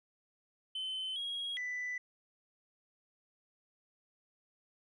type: tone with pitch steps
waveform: sine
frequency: 3059 / 3294 / 1987 Hz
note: G7 / G#7 / B6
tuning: -43 / -15 / +10 cents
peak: -34 dBFS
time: 0.75-1.98 s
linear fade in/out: 5 ms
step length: 410 ms
effects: tanh soft clip ceiling -34 dBFS

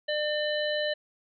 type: harmonic tone with a mistuned harmonic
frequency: 600 Hz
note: D5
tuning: 37 cents sharp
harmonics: 1 / 3 / 5 / 7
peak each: -28 / -33 / -35 / -36 dBFS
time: 0.08-0.94 s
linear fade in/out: 10 ms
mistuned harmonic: 7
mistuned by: -73 cents
effects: none

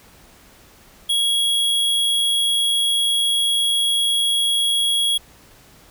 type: tone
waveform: square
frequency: 3318 Hz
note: G#7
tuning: 2 cents flat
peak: -17 dBFS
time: 1.09-5.18 s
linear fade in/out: 10 ms
effects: pink hiss -49 dBFS RMS until 5.9 s

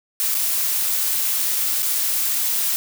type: noise with dropouts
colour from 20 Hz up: blue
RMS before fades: -21 dBFS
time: 0.2-2.76 s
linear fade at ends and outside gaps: 0 ms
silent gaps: 0.344-0.35 / 1.822-1.828 s
effects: none

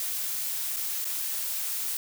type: noise with dropouts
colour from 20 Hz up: blue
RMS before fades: -31 dBFS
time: 0-1.97 s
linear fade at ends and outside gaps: 1 ms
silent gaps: 0.762-0.767 / 1.045-1.052 s
effects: none

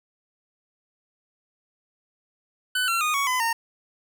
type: tone with pitch steps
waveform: 25% pulse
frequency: 1500 / 1359.7 / 1232.5 / 1117.3 / 1012.8 / 918 Hz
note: F#6 / F6 / D#6 / C#6 / B5 / A#5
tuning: +23 / -47 / -17 / +13 / +43 / -27 cents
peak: -18 dBFS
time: 2.75-3.53 s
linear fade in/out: 5 ms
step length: 130 ms
effects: none

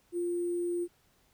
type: tone with sample-and-hold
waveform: sine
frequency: 349.2 Hz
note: F4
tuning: in tune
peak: -29 dBFS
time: 0.12-0.88 s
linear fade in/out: 50 ms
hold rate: 8820 Hz
effects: pink hiss -68 dBFS RMS until 1.33 s

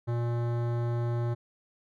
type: tone with hard clipping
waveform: sine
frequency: 118.7 Hz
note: A#2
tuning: 32 cents sharp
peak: -29 dBFS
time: 0.07-1.35 s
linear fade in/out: 20 ms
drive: 17 dB
effects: none

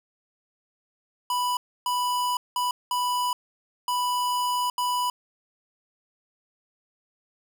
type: tone bursts at uneven times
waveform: square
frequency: 987.8 Hz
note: B5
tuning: in tune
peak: -24 dBFS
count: 6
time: 1.3-1.57 / 1.86-2.37 / 2.56-2.71 / 2.91-3.33 / 3.88-4.7 / 4.78-5.1 s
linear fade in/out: 2 ms
effects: none

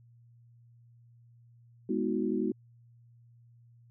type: chord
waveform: sine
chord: G# minor seventh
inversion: none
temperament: equal with one note detuned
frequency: 207.7 / 246.9 / 319 / 370 Hz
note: G#3 / B3 / D#4 / F#4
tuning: 0 / 0 / +43 / 0 cents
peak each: -33 dBFS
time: 1.89-2.52 s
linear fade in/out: 5 ms
effects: added 118 Hz sine -56 dBFS peak until 3.9 s

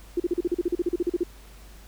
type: tone bursts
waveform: sine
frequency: 349.2 Hz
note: F4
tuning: in tune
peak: -20 dBFS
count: 16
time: 0.17-1.235 s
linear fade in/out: 5 ms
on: 30 ms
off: 39 ms
effects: added 50 Hz sine -45 dBFS peak until 1.87 s + pink hiss -52 dBFS RMS until 1.87 s

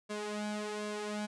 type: tone with flanger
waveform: sawtooth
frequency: 209.9 Hz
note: G#3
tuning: 19 cents sharp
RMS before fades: -38 dBFS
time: 0.09-1.27 s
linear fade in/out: 20 ms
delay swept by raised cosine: 1.8 to 3.5 ms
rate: 1.3 Hz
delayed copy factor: +0.75
effects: resampled to 22050 Hz

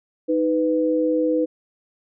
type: tone pair together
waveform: sine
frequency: 312.9 / 497.9 Hz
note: D#4 / B4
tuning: +10 / +14 cents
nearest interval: minor sixth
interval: 804 cents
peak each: -20 dBFS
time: 0.28-1.46 s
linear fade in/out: 20 ms
effects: none

